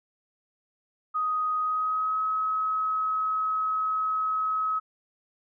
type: tone with pitch glide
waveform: sine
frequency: 1250 to 1279.2 Hz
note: D#6 to D#6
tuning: +8 to +48 cents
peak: -24 dBFS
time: 1.14-4.8 s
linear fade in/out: 20 ms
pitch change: +40 cents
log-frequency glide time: 1.6-2.2 s
effects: none